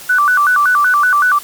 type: tone with vibrato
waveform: sine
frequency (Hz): 1318.5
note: E6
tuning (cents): 0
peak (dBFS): -8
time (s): 0.09-1.39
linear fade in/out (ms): 10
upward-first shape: square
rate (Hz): 5.3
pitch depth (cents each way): 210
effects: white hiss -33 dBFS RMS until 1.43 s + MP3 96 kbps